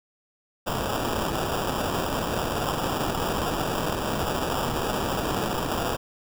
white noise with sample-and-hold, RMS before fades -27 dBFS, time 0.66-5.97 s, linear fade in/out 20 ms, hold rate 2100 Hz, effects none

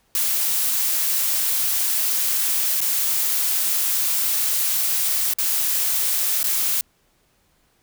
blue noise with dropouts, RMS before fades -21 dBFS, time 0.15-6.81 s, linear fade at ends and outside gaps 1 ms, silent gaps 2.805-2.814 / 5.336-5.385 / 6.431-6.441 s, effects pink hiss -63 dBFS RMS until 7.82 s

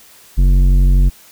triangle tone with tanh clipping, 46.08 Hz, F#1, 6 cents flat, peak -9 dBFS, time 0.37-1.1 s, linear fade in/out 20 ms, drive 15 dB, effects white hiss -44 dBFS RMS until 1.31 s

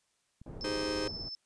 clicks, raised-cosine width 5 ms, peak -37 dBFS, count 4, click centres 0.416 / 0.494 / 0.531 / 0.814 s
pink low-pass noise, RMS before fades -45 dBFS, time 0.46-1.29 s, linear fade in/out 5 ms, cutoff 550 Hz, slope 12 dB/octave
sine tone with tremolo, 5274 Hz, E8, in tune, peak -37 dBFS, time 0.61-1.35 s, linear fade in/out 0 ms, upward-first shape triangle, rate 17 Hz, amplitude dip 40%
45% pulse chord, Ab major seventh, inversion second, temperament just, 311.5 / 389.3 / 415.3 / 519.1 Hz, Eb4 / G4 / Ab4 / C5, +2 / -12 / 0 / -14 cents, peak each -36 / -42 / -40 / -37 dBFS, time 0.64-1.08 s, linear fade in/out 5 ms
effects white hiss -75 dBFS RMS until 1.45 s + resampled to 22050 Hz

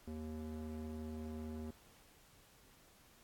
square tone with band-pass filter, 77.78 Hz, D#2, in tune, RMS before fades -45 dBFS, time 0.07-1.71 s, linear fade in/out 5 ms, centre 260 Hz, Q 1.2, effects pink hiss -65 dBFS RMS until 3.23 s + AAC 64 kbps

